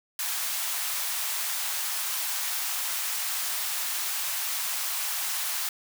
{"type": "high-pass noise", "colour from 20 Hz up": "white", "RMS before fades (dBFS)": -30, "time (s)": [0.19, 5.69], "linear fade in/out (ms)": 2, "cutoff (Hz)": 740, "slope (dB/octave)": 24, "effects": []}